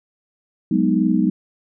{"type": "chord", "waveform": "sine", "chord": "G# minor seventh", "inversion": "third", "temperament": "equal", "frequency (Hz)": [185, 207.7, 246.9, 311.1], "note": ["F#3", "G#3", "B3", "D#4"], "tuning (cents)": [0, 0, 0, 0], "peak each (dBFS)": -20, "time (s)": [0.71, 1.3], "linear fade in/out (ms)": 5, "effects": []}